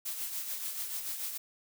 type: noise with tremolo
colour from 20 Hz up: blue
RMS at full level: -35 dBFS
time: 0.05-1.38 s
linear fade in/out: 10 ms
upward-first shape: triangle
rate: 6.9 Hz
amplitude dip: 55%
effects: none